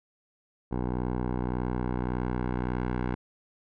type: tone with low-pass filter sweep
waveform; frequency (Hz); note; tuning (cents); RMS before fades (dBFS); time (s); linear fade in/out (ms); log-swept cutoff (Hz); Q
10% pulse; 61.74; B1; 0; -30; 0.71-3.15; 10; 840 to 1600; 1
effects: none